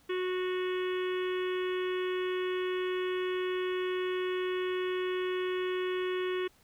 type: harmonic tone with a mistuned harmonic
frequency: 367.3 Hz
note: F#4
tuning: 13 cents flat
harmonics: 1 / 3 / 4 / 5 / 6 / 7 / 8 / 9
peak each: -30 / -42 / -46 / -43 / -47 / -47 / -47 / -49 dBFS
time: 0.09-6.48 s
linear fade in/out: 10 ms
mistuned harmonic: 9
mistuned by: +31 cents
effects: pink hiss -64 dBFS RMS until 6.63 s